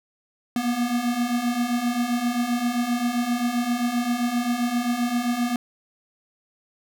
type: beating tone pair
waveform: square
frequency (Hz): 236.2 / 243.8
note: A#3 / B3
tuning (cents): +23 / -22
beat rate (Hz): 7.6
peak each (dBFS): -28 / -24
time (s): 0.56-5.56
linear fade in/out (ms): 2
effects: none